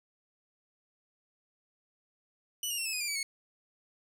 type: tone with pitch steps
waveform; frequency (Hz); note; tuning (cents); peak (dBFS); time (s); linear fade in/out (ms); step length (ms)
15% pulse; 2960 / 2836 / 2717 / 2604 / 2495 / 2390 / 2290 / 2195; F#7 / F7 / F7 / E7 / D#7 / D7 / D7 / C#7; 0 / +26 / -48 / -22 / +4 / +30 / -44 / -18; -25; 2.63-3.23; 2; 75
effects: none